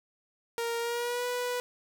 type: tone with pitch glide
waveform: sawtooth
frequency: 466.2 to 491.9 Hz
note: A#4 to B4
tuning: 0 to -7 cents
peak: -26 dBFS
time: 0.58-1.6 s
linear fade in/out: 0 ms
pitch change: +93 cents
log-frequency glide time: 0.79-1.26 s
effects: none